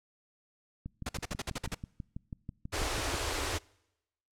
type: click train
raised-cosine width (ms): 5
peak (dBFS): -27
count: 15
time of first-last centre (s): 0.86-3.144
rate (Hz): 6.13
type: noise bursts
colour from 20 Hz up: pink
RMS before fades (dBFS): -35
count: 9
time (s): 1.06-1.747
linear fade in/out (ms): 5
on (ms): 31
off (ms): 51
type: band-stop noise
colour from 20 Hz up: pink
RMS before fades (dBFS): -33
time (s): 2.72-3.59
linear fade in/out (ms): 20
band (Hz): 110 to 270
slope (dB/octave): 96
effects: noise-tail reverb RT60 0.9 s tail -25 dB re dry + low-pass 9000 Hz 12 dB/octave